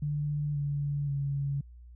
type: tone with pitch steps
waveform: sine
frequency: 147.4 / 143.7 / 140.09 Hz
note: D3 / D3 / C#3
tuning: +7 / -37 / +19 cents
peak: -28 dBFS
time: 0.02-1.61 s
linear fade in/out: 5 ms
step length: 530 ms
effects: added 60 Hz sine -47 dBFS peak until 1.95 s